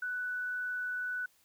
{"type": "tone with frequency modulation", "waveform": "sine", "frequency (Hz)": 1487, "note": "F#6", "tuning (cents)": 8, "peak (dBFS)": -33, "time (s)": [0.02, 1.26], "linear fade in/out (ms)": 5, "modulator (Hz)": 21.8, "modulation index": 0.25, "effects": ["white hiss -68 dBFS RMS until 1.44 s"]}